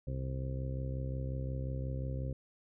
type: harmonic tone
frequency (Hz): 65.6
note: C2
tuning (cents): +5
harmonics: 1 / 2 / 3 / 4 / 5 / 6 / 7 / 8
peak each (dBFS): -38 / -37 / -51 / -47 / -53 / -53 / -54 / -47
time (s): 0.07-2.33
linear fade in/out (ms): 5
effects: none